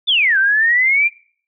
sine exponential two-way sweep, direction down then up, 3614 to 1533 to 2409 Hz, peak -11 dBFS, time 0.07-1.09 s, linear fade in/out 20 ms, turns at 0.38 s, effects noise-tail reverb RT60 0.5 s tail -23 dB re dry

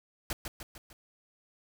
pink noise with echo, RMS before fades -33 dBFS, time 0.3-0.33 s, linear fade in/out 2 ms, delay 150 ms, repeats 4, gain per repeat -5 dB, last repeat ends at 0.93 s, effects none

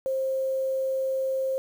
sine tone with quantisation, 530 Hz, C5, 22 cents sharp, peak -24 dBFS, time 0.06-1.58 s, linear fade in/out 0 ms, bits 8, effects none

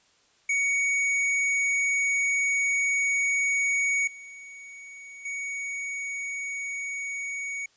square tone with level steps, 2239 Hz, C#7, 17 cents sharp, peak -23 / -42 / -31 dBFS, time 0.49-7.66 s, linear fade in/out 5 ms, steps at 4.07 / 5.25 s, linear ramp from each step 5 ms, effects white hiss -63 dBFS RMS until 7.76 s + resampled to 16000 Hz

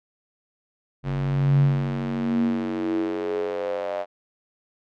square tone with high-pass filter sweep, 46.6 Hz, F#1, 13 cents sharp, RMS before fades -24 dBFS, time 1.03-4.06 s, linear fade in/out 50 ms, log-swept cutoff 100 to 640 Hz, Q 7.8, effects low-pass 3000 Hz 12 dB/octave

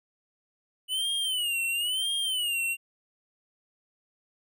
square tone with vibrato, 2960 Hz, F#7, in tune, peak -27 dBFS, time 0.88-2.77 s, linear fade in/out 50 ms, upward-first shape sine, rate 0.99 Hz, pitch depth 150 cents each way, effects none

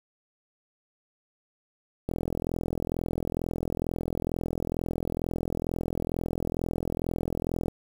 click train, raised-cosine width 2 ms, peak -16 dBFS, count 237, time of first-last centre 2.09-7.682 s, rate 42.2 Hz, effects 7-bit

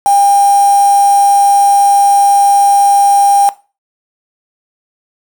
sine tone with quantisation, 803 Hz, G5, 41 cents sharp, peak -6 dBFS, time 0.06-3.49 s, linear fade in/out 0 ms, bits 3, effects noise-tail reverb RT60 0.3 s tail -17 dB re dry

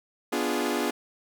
sawtooth chord, B diminished seventh, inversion none, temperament equal, 246.9 / 293.7 / 349.2 / 415.3 Hz, B3 / D4 / F4 / Ab4, 0 / 0 / 0 / 0 cents, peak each -27 dBFS, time 0.32-0.91 s, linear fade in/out 10 ms, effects none

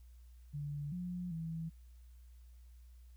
sine tone with pitch steps, 145.4 / 178.4 / 163.1 Hz, D3 / F3 / E3, -17 / +37 / -18 cents, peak -38 dBFS, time 0.53-1.7 s, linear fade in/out 20 ms, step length 390 ms, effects added 60 Hz sine -54 dBFS peak until 3.16 s + white hiss -75 dBFS RMS until 3.16 s

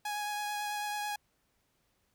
sawtooth tone with vibrato, 832 Hz, G#5, 3 cents sharp, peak -30 dBFS, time 0.05-1.16 s, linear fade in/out 5 ms, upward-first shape triangle, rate 9.1 Hz, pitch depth 15 cents each way, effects pink hiss -75 dBFS RMS until 2.14 s

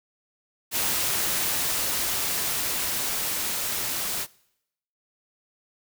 white noise with level ramp, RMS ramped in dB -25 to -29 dBFS, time 0.71-4.27 s, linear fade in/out 50 ms, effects noise-tail reverb RT60 0.8 s tail -23 dB re dry

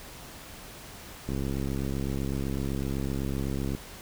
click train, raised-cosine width 3 ms, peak -19 dBFS, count 168, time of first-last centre 1.29-3.749 s, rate 67.9 Hz, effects pink hiss -45 dBFS RMS until 4.01 s

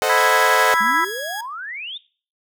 sawtooth chord, A diminished seventh, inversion none, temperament equal, 440 / 523.3 / 622.3 / 740 Hz, A4 / C5 / Eb5 / Gb5, 0 / 0 / 0 / 0 cents, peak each -19 dBFS, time 0.02-0.74 s, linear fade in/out 0 ms
harmonic tone, 330 Hz, E4, 2 cents sharp, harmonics 3 / 4 / 5 / 6, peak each -20 / -20 / -21 / -24 dBFS, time 0.09-1.05 s, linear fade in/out 10 ms
sawtooth tone, 1661.2 Hz, G#6, in tune, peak -23 dBFS, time 0.17-1.41 s, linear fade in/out 5 ms
sine exponential sweep, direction up, 200 to 3729 Hz, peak -28 dBFS, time 0.8-1.98 s, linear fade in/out 10 ms
effects noise-tail reverb RT60 0.4 s tail -19 dB re dry

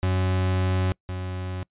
40% pulse tone pair in turn, 92.7 / 91.9 Hz, F#2 / F#2, +4 / -11 cents, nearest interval unison, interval 15 cents, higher first, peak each -20 / -28 dBFS, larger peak first, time 0.03-0.92 / 1.09-1.63 s, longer first, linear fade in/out 0 ms, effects noise-tail reverb RT60 0.1 s tail -25 dB re dry + resampled to 8000 Hz

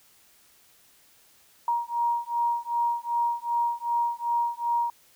sine beating tone pair, 943 / 945.6 Hz, A#5 / A#5, +20 / +24 cents, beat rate 2.6 Hz, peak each -27 dBFS, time 1.68-4.9 s, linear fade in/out 2 ms, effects white hiss -59 dBFS RMS until 5.15 s

